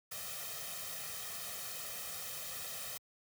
white noise with comb filter, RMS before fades -43 dBFS, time 0.11-2.98 s, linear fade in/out 10 ms, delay 1.6 ms, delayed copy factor +0.85, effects high-pass 80 Hz 12 dB/octave

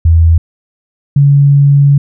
sine tone pair in turn, 82.41 / 141.48 Hz, E2 / C#3, 0 / +36 cents, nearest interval major sixth, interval 936 cents, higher second, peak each -3 dBFS, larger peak neither, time 0.05-0.38 / 1.16-1.98 s, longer second, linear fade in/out 5 ms, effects none

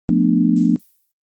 sine chord, B half-diminished seventh, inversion second, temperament just, 177.8 / 222.2 / 246.9 / 296.3 Hz, F3 / A3 / B3 / D4, +31 / +17 / 0 / +15 cents, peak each -17 dBFS, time 0.09-0.76 s, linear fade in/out 0 ms
violet noise with exponential decay, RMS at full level -31 dBFS, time 0.56-1.12 s, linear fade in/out 5 ms, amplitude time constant 120 ms
effects noise-tail reverb RT60 0.1 s tail -18 dB re dry + Opus 24 kbps

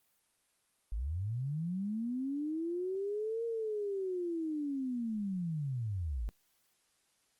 sine linear two-way sweep, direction up then down, 47.08 to 466.2 to 47.08 Hz, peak -33 dBFS, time 0.92-6.29 s, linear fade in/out 0 ms, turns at 3.45 s, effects white hiss -74 dBFS RMS until 7.39 s + Opus 32 kbps

